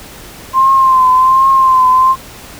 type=tone with vibrato; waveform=sine; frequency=1046.5 Hz; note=C6; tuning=in tune; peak=-5 dBFS; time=0.53-2.16 s; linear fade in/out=50 ms; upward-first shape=triangle; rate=1.3 Hz; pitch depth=52 cents each way; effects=pink hiss -33 dBFS RMS until 2.59 s